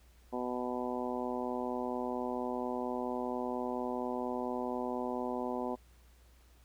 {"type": "harmonic tone", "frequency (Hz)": 124.3, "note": "B2", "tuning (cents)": 12, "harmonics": [2, 3, 4, 5, 6, 7, 8], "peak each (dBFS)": [-38, -40, -41, -42, -43, -43, -44], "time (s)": [0.32, 5.76], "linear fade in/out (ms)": 20, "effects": ["added 60 Hz sine -59 dBFS peak until 6.64 s", "pink hiss -67 dBFS RMS until 6.64 s"]}